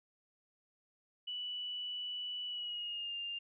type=tone with pitch glide; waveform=sine; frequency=2960 to 2802 Hz; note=F#7 to F7; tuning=0 to +5 cents; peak=-38 dBFS; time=1.27-3.39 s; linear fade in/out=10 ms; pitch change=-95 cents; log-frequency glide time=2.46-3.15 s; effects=none